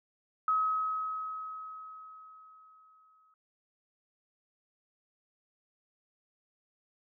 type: tone with exponential decay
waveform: sine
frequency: 1276 Hz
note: D#6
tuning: 43 cents sharp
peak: -24 dBFS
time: 0.48-3.34 s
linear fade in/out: 2 ms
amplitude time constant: 620 ms
effects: none